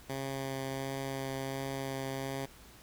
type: tone with vibrato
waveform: 10% pulse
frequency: 134.9 Hz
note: C#3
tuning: 47 cents flat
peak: -27 dBFS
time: 0.09-2.46 s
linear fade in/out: 10 ms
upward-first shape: sine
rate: 1.4 Hz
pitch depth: 10 cents each way
effects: added 60 Hz sine -60 dBFS peak until 2.82 s + pink hiss -56 dBFS RMS until 2.82 s